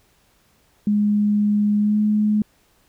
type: tone with pitch glide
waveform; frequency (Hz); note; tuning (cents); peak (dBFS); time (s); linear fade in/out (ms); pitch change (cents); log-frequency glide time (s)
sine; 207.7 to 211.3; G#3 to G#3; 0 to +30; -15; 0.87-2.42; 2; +30; 1.79-1.98
effects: pink hiss -60 dBFS RMS until 2.88 s